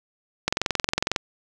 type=click train; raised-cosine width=0.2 ms; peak=-4 dBFS; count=16; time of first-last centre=0.48-1.162 s; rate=22 Hz; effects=none